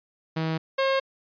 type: tone pair in turn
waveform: sawtooth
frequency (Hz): 160.5 / 537.8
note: E3 / C5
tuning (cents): -46 / +47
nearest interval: octave + major sixth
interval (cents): 2093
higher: second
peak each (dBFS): -21 / -17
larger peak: second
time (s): 0.36-0.58 / 0.78-1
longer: neither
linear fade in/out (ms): 10
effects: resampled to 11025 Hz